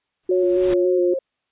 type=noise with exponential growth; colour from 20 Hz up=pink; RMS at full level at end=-29 dBFS; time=0.23-0.74 s; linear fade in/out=5 ms; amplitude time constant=110 ms
type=tone with vibrato; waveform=sine; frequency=360 Hz; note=F#4; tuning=47 cents flat; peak=-16 dBFS; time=0.29-1.14 s; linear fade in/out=5 ms; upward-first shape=square; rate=3.6 Hz; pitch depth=25 cents each way
type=tone with pitch glide; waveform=sine; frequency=554 to 534.5 Hz; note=C#5 to C5; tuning=-1 to +37 cents; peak=-21 dBFS; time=0.31-1.19 s; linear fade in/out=5 ms; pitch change=-62 cents; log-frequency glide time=0.76-0.95 s
effects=white hiss -74 dBFS RMS until 1.51 s + resampled to 8000 Hz